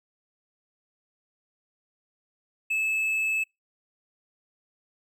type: tone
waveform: triangle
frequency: 2607 Hz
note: E7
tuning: 20 cents flat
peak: -22 dBFS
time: 2.7-3.44 s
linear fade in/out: 10 ms
effects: noise-tail reverb RT60 0.2 s tail -25 dB re dry